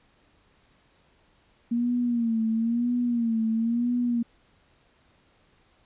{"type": "tone with vibrato", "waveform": "sine", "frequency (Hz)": 233.1, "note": "A#3", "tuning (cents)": 0, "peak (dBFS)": -22, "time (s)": [1.71, 4.23], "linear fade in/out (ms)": 10, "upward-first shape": "sine", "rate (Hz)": 1, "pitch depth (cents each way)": 81, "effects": ["pink hiss -63 dBFS RMS until 5.85 s", "resampled to 8000 Hz"]}